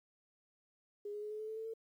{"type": "tone with pitch steps", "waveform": "sine", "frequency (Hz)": [411.6, 416.9, 422.2, 427.6, 433.1, 438.6, 444.2, 449.9], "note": ["G#4", "G#4", "G#4", "A4", "A4", "A4", "A4", "A4"], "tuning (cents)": [-16, 7, 29, -49, -27, -6, 16, 39], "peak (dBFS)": -40, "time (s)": [1.05, 1.738], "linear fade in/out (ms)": 5, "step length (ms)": 86, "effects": ["12-bit"]}